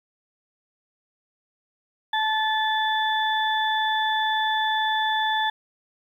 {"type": "harmonic tone", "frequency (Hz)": 871, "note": "A5", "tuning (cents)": -18, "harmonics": [1, 2, 4], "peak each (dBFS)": [-23, -26, -28], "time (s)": [2.13, 5.5], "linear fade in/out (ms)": 5, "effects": ["9-bit"]}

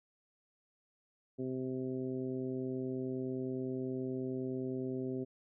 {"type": "harmonic tone", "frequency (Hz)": 129.6, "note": "C3", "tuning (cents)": -16, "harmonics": [1, 2, 3, 4, 5], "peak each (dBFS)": [-43, -38, -39, -49, -52], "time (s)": [1.38, 5.25], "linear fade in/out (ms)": 20, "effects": []}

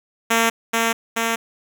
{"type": "tone with echo", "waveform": "5% pulse", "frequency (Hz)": 228.3, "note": "A#3", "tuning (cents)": -36, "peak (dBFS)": -4, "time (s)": [0.3, 0.5], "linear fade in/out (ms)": 10, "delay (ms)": 430, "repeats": 2, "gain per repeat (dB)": -2, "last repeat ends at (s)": 1.36, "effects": []}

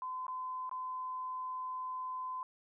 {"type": "tone with dropouts", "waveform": "sine", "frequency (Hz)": 1022, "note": "C6", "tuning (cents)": -41, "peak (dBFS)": -37, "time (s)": [0.02, 2.43], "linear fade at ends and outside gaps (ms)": 1, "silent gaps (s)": [[0.267, 0.281], [0.694, 0.713]], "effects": []}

